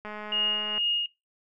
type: click train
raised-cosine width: 0.5 ms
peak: -24 dBFS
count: 155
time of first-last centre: 0.05-0.78 s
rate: 211 Hz
type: tone with tremolo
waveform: sine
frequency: 2855 Hz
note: F7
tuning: 37 cents sharp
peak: -23 dBFS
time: 0.32-1.06 s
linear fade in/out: 2 ms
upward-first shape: sine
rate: 2.2 Hz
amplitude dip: 55%
effects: noise-tail reverb RT60 0.2 s tail -17 dB re dry